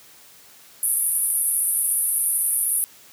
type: band-pass noise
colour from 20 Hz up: pink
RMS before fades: -22 dBFS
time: 0.83-2.84 s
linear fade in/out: 0 ms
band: 9500 to 12000 Hz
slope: 96 dB/octave
effects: white hiss -49 dBFS RMS until 3.12 s + high-pass 80 Hz 12 dB/octave